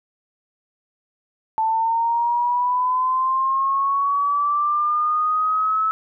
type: linear sweep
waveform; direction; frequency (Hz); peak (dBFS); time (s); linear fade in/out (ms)
sine; up; 880 to 1303; -17; 1.58-5.91; 0
effects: none